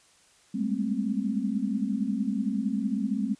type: tone cluster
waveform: sine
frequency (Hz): 198.2 / 209 / 224.5 / 264.1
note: G3 / G#3 / A3 / C4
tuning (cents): +19 / +11 / +35 / +16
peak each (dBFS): -31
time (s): 0.54-3.35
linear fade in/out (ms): 10
effects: white hiss -60 dBFS RMS until 3.39 s + resampled to 22050 Hz